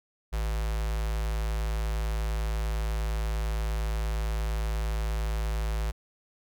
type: tone with notch filter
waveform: square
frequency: 54.3 Hz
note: A1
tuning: 22 cents flat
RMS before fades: -29 dBFS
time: 0.32-5.92 s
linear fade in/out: 20 ms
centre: 240 Hz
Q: 0.9
effects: none